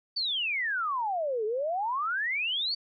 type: exponential two-way sweep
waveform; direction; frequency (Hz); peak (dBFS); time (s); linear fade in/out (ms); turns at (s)
sine; down then up; 4643 to 415.3 to 4643; -27; 0.16-2.75; 10; 1.45
effects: none